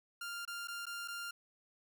sawtooth tone with dropouts, 1396.9 Hz, F6, in tune, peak -37 dBFS, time 0.21-1.31 s, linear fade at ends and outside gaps 5 ms, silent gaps 0.452-0.476 / 0.674-0.682 / 0.856-0.866 / 1.077-1.082 s, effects none

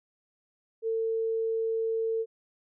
sine tone, 450 Hz, A4, 39 cents sharp, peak -26 dBFS, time 0.82-2.26 s, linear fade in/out 50 ms, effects none

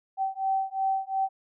sine beating tone pair, 770 / 772.8 Hz, G5 / G5, -31 / -25 cents, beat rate 2.8 Hz, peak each -28 dBFS, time 0.17-1.29 s, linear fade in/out 50 ms, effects none

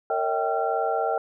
sine tone cluster, 458.8 / 562 / 643 / 779 / 1366 Hz, A#4 / C#5 / E5 / G5 / F6, -28 / +24 / -43 / -11 / -39 cents, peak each -28 / -32 / -28 / -26 / -32 dBFS, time 0.1-1.18 s, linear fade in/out 2 ms, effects none

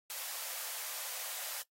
white high-pass noise, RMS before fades -41 dBFS, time 0.1-1.62 s, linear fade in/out 0 ms, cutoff 490 Hz, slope 96 dB/octave, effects noise-tail reverb RT60 0.1 s tail -18 dB re dry + AAC 48 kbps

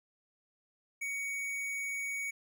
triangle tone with hard clipping, 2241 Hz, C#7, 18 cents sharp, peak -36 dBFS, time 1.01-2.31 s, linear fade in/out 10 ms, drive 16 dB, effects none

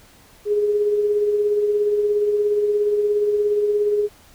sine tone with tremolo, 415.3 Hz, G#4, in tune, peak -14 dBFS, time 0.45-4.09 s, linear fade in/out 50 ms, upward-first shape triangle, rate 17 Hz, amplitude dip 45%, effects pink hiss -50 dBFS RMS until 4.34 s

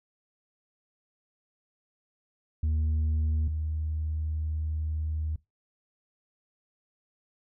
sine tone pair in turn, 77.78 / 77.78 Hz, D#2 / D#2, 0 / 0 cents, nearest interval unison, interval 0 cents, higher neither, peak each -21 / -27 dBFS, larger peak first, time 2.63-3.48 / 3.48-5.36 s, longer second, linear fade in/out 5 ms, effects noise-tail reverb RT60 0.2 s tail -21 dB re dry + tanh soft clip ceiling -23 dBFS

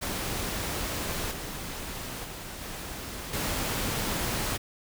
pink noise with level steps, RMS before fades -32 / -37 / -40 / -38 / -30 dBFS, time 0.01-4.58 s, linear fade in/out 20 ms, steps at 1.31 / 2.24 / 2.61 / 3.33 s, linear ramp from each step 5 ms, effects none

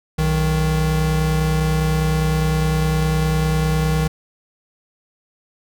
square tone pair together, 62.2 / 156.73 Hz, B1 / D#3, +13 / +13 cents, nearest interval octave + major third, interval 1600 cents, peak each -22 / -18 dBFS, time 0.18-4.08 s, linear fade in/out 10 ms, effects none

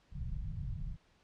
pink low-pass noise, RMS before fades -39 dBFS, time 0.11-0.97 s, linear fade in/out 50 ms, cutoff 170 Hz, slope 48 dB/octave, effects pink hiss -69 dBFS RMS until 1.23 s + low-pass 5000 Hz 12 dB/octave

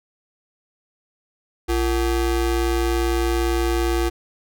square ring-modulated tone, 201.8 Hz, G#3, 49 cents flat, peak -16 dBFS, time 1.68-4.1 s, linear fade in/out 20 ms, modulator 143 Hz, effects none

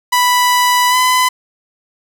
sawtooth tone with pitch glide, 987.8 to 1009.1 Hz, B5 to B5, 0 to +37 cents, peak -6 dBFS, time 0.12-1.29 s, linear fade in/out 10 ms, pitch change +37 cents, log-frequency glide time 0.89-0.96 s, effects 7-bit

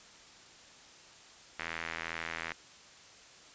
sawtooth tone with band-pass filter, 82.41 Hz, E2, in tune, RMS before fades -40 dBFS, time 1.59-2.53 s, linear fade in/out 0 ms, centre 2000 Hz, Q 2.2, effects white hiss -55 dBFS RMS until 3.54 s + resampled to 16000 Hz

